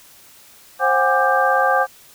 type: tone cluster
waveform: sine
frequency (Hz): 529 / 735 / 812 / 1184 / 1577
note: C5 / F#5 / G#5 / D6 / G6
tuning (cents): +19 / -12 / -39 / +14 / +10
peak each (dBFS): -20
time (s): 0.79-1.87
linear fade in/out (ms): 50
effects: white hiss -47 dBFS RMS until 2.14 s